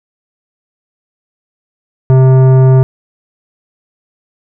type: tone with tanh clipping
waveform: sine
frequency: 130.81 Hz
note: C3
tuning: in tune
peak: -5 dBFS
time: 2.1-2.83 s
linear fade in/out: 0 ms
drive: 14 dB
effects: none